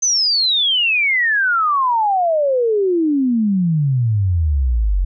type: exponential sweep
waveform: sine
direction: down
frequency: 6272 to 43.65 Hz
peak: -13 dBFS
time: 0.02-5.05 s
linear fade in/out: 10 ms
effects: none